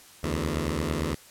10% pulse beating tone pair, 73.4 / 82.2 Hz, D2 / E2, 0 / -4 cents, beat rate 8.8 Hz, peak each -21 dBFS, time 0.23-1.15 s, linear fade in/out 10 ms, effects white hiss -51 dBFS RMS until 1.3 s + low-pass 12000 Hz 12 dB/octave

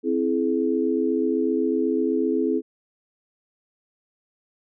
sine chord, C augmented, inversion none, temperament equal with one note detuned, 261.6 / 329.6 / 424.3 Hz, C4 / E4 / G#4, 0 / 0 / +37 cents, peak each -24 dBFS, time 0.03-2.62 s, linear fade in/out 50 ms, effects none

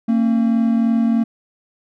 triangle tone pair together, 227.6 / 270.7 Hz, A#3 / C#4, -41 / -41 cents, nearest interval minor third, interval 300 cents, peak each -12 / -20 dBFS, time 0.08-1.24 s, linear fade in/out 10 ms, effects none

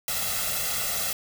white noise with comb filter, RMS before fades -28 dBFS, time 0.08-1.13 s, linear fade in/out 2 ms, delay 1.5 ms, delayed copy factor +0.85, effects none

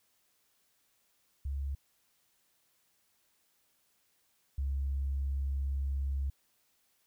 sine tone pair in turn, 69.3 / 68.58 Hz, C#2 / C#2, 0 / -18 cents, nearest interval unison, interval 18 cents, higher first, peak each -32 / -29 dBFS, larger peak second, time 1.45-1.75 / 4.58-6.3 s, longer second, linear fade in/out 5 ms, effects tanh soft clip ceiling -26 dBFS + white hiss -73 dBFS RMS until 7.06 s

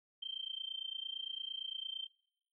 sine tone with amplitude modulation, 3136 Hz, G7, in tune, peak -36 dBFS, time 0.22-2.07 s, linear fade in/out 10 ms, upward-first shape sine, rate 28.8 Hz, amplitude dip 95%, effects noise-tail reverb RT60 0.8 s tail -25 dB re dry

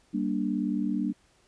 sine chord, G minor, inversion none, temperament just, 196 / 235.2 / 294 Hz, G3 / Bb3 / D4, 0 / +16 / +2 cents, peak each -30 dBFS, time 0.13-1.13 s, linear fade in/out 20 ms, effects pink hiss -64 dBFS RMS until 1.47 s + resampled to 22050 Hz

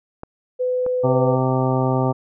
clicks, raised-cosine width 1 ms, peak -18 dBFS, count 2, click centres 0.234 / 0.864 s
sine tone, 503 Hz, B4, 32 cents sharp, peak -18 dBFS, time 0.59-1.36 s, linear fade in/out 20 ms
harmonic tone, 129.9 Hz, C3, 12 cents flat, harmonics 1 / 2 / 3 / 4 / 5 / 6 / 7 / 9, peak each -20 / -23 / -25 / -26 / -27 / -28 / -28 / -30 dBFS, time 1.03-2.13 s, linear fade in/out 20 ms
effects none

